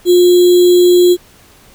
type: tone with sample-and-hold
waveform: sine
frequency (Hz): 355.8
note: F4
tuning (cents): +32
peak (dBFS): -4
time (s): 0.05-1.17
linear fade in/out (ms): 50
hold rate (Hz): 3675
effects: pink hiss -44 dBFS RMS until 1.74 s